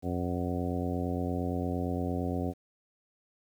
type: harmonic tone with a mistuned harmonic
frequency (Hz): 88.7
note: F2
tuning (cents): +27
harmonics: 1 / 2 / 3 / 4 / 5 / 6 / 7 / 8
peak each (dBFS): -34 / -36 / -34 / -40 / -40 / -41 / -43 / -41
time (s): 0.02-2.54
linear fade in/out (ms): 50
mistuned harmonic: 8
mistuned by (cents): +73
effects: 10-bit